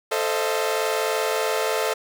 sawtooth chord, F dominant seventh, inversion first, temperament equal with one note detuned, 440 / 523.3 / 622.3 / 682.9 Hz, A4 / C5 / Eb5 / F5, 0 / 0 / 0 / -39 cents, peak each -21 / -24 / -24 / -26 dBFS, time 0.11-1.94 s, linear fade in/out 10 ms, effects none

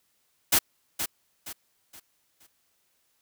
white noise with echo, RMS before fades -20 dBFS, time 0.52-0.59 s, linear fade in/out 10 ms, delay 470 ms, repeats 4, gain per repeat -9 dB, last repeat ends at 2.47 s, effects white hiss -71 dBFS RMS until 3.21 s

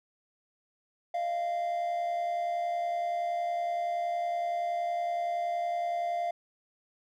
triangle tone pair together, 622.3 / 693 Hz, D#5 / F5, 0 / -14 cents, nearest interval major second, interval 186 cents, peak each -37 / -27 dBFS, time 1.14-6.31 s, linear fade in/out 5 ms, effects none

